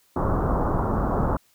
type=low-pass noise; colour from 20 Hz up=pink; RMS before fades=-23 dBFS; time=0.16-1.37 s; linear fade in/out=5 ms; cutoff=1300 Hz; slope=48 dB/octave; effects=white hiss -62 dBFS RMS until 1.54 s